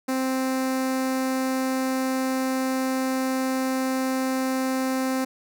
sawtooth tone with notch filter, 261.6 Hz, C4, in tune, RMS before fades -25 dBFS, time 0.08-5.25 s, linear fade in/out 10 ms, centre 3200 Hz, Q 1.9, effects none

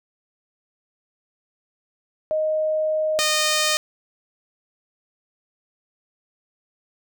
sine / 5% pulse tone pair in turn, 622.3 / 614.4 Hz, D#5 / D#5, 0 / -22 cents, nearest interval unison, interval 22 cents, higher first, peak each -19 / -7 dBFS, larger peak second, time 2.31-3.19 / 3.19-3.77 s, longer first, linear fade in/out 0 ms, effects none

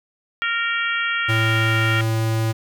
harmonic tone, 463.4 Hz, A#4, 10 cents flat, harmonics 3 / 4 / 5 / 6 / 7, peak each -23 / -25 / -27 / -29 / -30 dBFS, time 0.42-2.01 s, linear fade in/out 0 ms
square tone, 111.8 Hz, A2, 28 cents sharp, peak -19 dBFS, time 1.28-2.53 s, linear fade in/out 20 ms
effects none

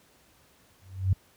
sine tone with exponential growth, 94.6 Hz, F#2, 39 cents sharp, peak -16 dBFS, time 0.81-1.13 s, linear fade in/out 5 ms, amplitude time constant 69 ms, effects pink hiss -61 dBFS RMS until 1.36 s + high-pass 60 Hz 12 dB/octave

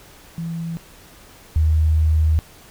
sine tone pair in turn, 166.2 / 78.44 Hz, E3 / D#2, +15 / +15 cents, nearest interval octave + minor second, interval 1300 cents, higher first, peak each -24 / -13 dBFS, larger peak second, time 0.38-0.77 / 1.56-2.39 s, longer second, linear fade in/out 0 ms, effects pink hiss -46 dBFS RMS until 2.7 s

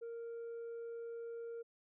sine tone, 464.5 Hz, A#4, 6 cents flat, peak -40 dBFS, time 0.01-1.63 s, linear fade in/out 20 ms, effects tanh soft clip ceiling -42 dBFS

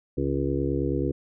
harmonic tone, 69.3 Hz, C#2, in tune, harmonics 1 / 2 / 4 / 5 / 6 / 7, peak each -31 / -30 / -29 / -29 / -32 / -33 dBFS, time 0.17-1.12 s, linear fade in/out 10 ms, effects none

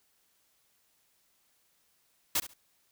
white noise with echo, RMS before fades -28 dBFS, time 2.35-2.4 s, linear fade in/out 5 ms, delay 69 ms, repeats 2, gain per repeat -14 dB, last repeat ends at 2.538 s, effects white hiss -71 dBFS RMS until 2.91 s

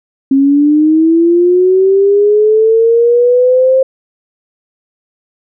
sine linear sweep, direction up, 268.3 to 530 Hz, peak -5 dBFS, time 0.31-3.83 s, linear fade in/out 5 ms, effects none

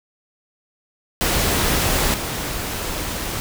pink noise with level steps, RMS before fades -19 / -26 dBFS, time 1.21-3.4 s, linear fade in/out 0 ms, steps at 2.14 s, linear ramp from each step 2 ms, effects none

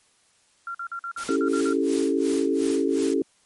sine tone bursts, 1378 Hz, F6, 24 cents flat, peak -29 dBFS, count 9, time 0.67-1.73 s, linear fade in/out 2 ms, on 76 ms, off 47 ms
white noise with tremolo, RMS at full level -35 dBFS, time 1.17-3.14 s, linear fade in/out 5 ms, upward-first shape sine, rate 2.8 Hz, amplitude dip 95%
sine chord, A dominant seventh, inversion first, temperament equal, 277.2 / 329.6 / 392 / 440 Hz, C#4 / E4 / G4 / A4, 0 / 0 / 0 / 0 cents, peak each -24 / -26 / -26 / -27 dBFS, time 1.29-3.22 s, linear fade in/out 2 ms
effects white hiss -62 dBFS RMS until 3.45 s + MP3 48 kbps

